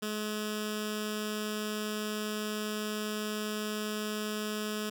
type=tone with notch filter; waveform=10% pulse; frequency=212.5 Hz; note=G#3; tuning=40 cents sharp; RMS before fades=-35 dBFS; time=0.02-4.9 s; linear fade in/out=10 ms; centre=810 Hz; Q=0.83; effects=none